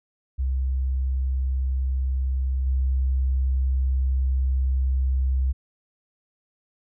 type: tone with level steps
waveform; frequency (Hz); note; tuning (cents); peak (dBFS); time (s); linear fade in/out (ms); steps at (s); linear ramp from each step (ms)
sine; 65.41; C2; 0; -21 / -19; 0.38-5.53; 20; 2.66; 10
effects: none